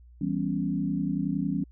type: chord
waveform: sine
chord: C# half-diminished seventh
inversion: first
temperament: equal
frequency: 164.81 / 196 / 246.9 / 277.2 Hz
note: E3 / G3 / B3 / C#4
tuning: 0 / 0 / 0 / 0 cents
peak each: -31 / -30 / -34 / -30 dBFS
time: 0.21-1.64 s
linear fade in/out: 5 ms
effects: added 60 Hz sine -49 dBFS peak until 1.71 s